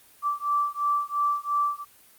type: beating tone pair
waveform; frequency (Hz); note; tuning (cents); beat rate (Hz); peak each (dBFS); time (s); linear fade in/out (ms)
sine; 1164 / 1166.9; D6 / D6; -16 / -11; 2.9; -26; 0.22-1.85; 50
effects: white hiss -55 dBFS RMS until 2.18 s + Opus 32 kbps